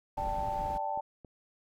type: noise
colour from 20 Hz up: brown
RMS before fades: -40 dBFS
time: 0.17-0.78 s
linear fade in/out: 5 ms
type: chord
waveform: sine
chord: D suspended fourth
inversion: none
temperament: just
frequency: 587.3 / 783.1 / 881 Hz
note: D5 / G5 / A5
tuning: 0 / -2 / +2 cents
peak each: -39 / -35 / -34 dBFS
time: 0.17-1.01 s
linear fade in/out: 10 ms
type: click train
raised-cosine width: 2 ms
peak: -35 dBFS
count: 4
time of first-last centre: 0.43-1.247 s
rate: 3.67 Hz
effects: none